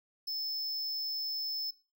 square tone, 5250 Hz, E8, 8 cents flat, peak -34 dBFS, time 0.27-1.71 s, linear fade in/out 10 ms, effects noise-tail reverb RT60 0.4 s tail -24 dB re dry

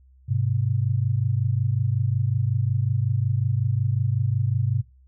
sine tone pair together, 102.75 / 128.2 Hz, G#2 / C3, -18 / -35 cents, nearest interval major third, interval 383 cents, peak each -23 dBFS, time 0.28-4.82 s, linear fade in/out 20 ms, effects noise-tail reverb RT60 0.2 s tail -18 dB re dry + added 65 Hz sine -51 dBFS peak until 5.07 s

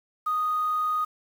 sine tone, 1242 Hz, D#6, 3 cents flat, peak -22 dBFS, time 0.26-1.05 s, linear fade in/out 10 ms, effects tanh soft clip ceiling -19 dBFS + 8-bit

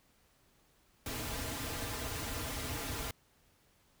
pink noise with comb filter, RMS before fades -39 dBFS, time 1.06-3.11 s, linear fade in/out 2 ms, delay 5.4 ms, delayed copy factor -0.75, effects pink hiss -69 dBFS RMS until 4 s

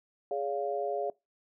sine chord, Db major, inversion second, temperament equal with one note detuned, 415.3 / 567.3 / 698.5 Hz, Ab4 / Db5 / F5, 0 / +40 / 0 cents, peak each -34 dBFS, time 0.31-1.1 s, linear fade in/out 2 ms, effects noise-tail reverb RT60 0.2 s tail -22 dB re dry

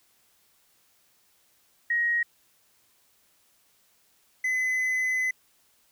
sine / triangle tone pair in turn, 1886 / 2023 Hz, A#6 / B6, +20 / +41 cents, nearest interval minor second, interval 121 cents, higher second, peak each -22 dBFS, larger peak neither, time 1.9-2.23 / 4.44-5.31 s, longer second, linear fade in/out 5 ms, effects white hiss -65 dBFS RMS until 5.91 s

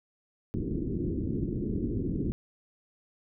white low-pass noise, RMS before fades -31 dBFS, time 0.54-2.32 s, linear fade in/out 0 ms, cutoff 370 Hz, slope 48 dB/octave, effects none

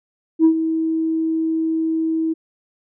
sine tone with ADSR envelope, 322.4 Hz, E4, 38 cents flat, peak -6 dBFS, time 0.39-2.34 s, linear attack 57 ms, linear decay 87 ms, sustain -11 dB, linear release 18 ms, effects tanh soft clip ceiling -6 dBFS

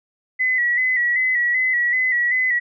sine tone with vibrato, 1975.5 Hz, B6, in tune, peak -16 dBFS, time 0.39-2.6 s, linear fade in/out 20 ms, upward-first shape square, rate 2.6 Hz, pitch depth 43 cents each way, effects none

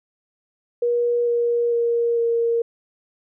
sine tone with pitch steps, 478.4 / 474 / 469.6 / 465.3 Hz, A#4 / A#4 / A#4 / A#4, +45 / +29 / +13 / -3 cents, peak -17 dBFS, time 0.82-2.62 s, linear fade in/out 5 ms, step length 450 ms, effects none

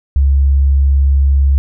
sine tone, 68.9 Hz, C#2, 10 cents flat, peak -7 dBFS, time 0.16-1.58 s, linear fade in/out 0 ms, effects none

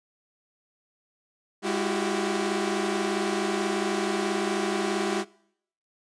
sawtooth tone cluster, 203.6 / 332.1 / 364.3 / 388.8 Hz, G#3 / E4 / F#4 / G4, -34 / +13 / -27 / -14 cents, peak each -27 dBFS, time 1.62-5.25 s, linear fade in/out 50 ms, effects noise-tail reverb RT60 0.7 s tail -23 dB re dry + resampled to 22050 Hz

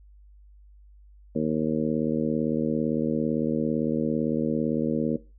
harmonic tone, 77.78 Hz, D#2, in tune, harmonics 2 / 3 / 4 / 5 / 6 / 7, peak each -32 / -26 / -30 / -34 / -30 / -32 dBFS, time 1.35-5.17 s, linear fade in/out 10 ms, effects noise-tail reverb RT60 0.3 s tail -19 dB re dry + added 50 Hz sine -49 dBFS peak until 5.38 s

